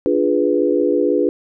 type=chord; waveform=sine; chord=D diminished seventh; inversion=none; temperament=equal; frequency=293.7 / 349.2 / 415.3 / 493.9 Hz; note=D4 / F4 / Ab4 / Cb5; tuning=0 / 0 / 0 / 0 cents; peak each=-19 dBFS; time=0.06-1.29 s; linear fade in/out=0 ms; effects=none